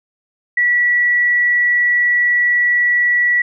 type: tone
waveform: sine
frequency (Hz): 1944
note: B6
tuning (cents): -28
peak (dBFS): -11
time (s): 0.57-3.42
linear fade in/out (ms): 5
effects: none